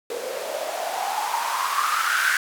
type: noise with band-pass filter sweep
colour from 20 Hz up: blue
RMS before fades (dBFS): -25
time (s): 0.1-2.37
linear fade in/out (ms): 2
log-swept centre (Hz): 460 to 1600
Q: 8.5
effects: none